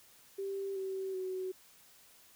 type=tone with pitch steps; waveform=sine; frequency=392 / 382.6 / 373.4 Hz; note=G4 / G4 / F#4; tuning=0 / -42 / +16 cents; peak=-35 dBFS; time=0.38-1.52 s; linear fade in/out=10 ms; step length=380 ms; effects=white hiss -61 dBFS RMS until 2.35 s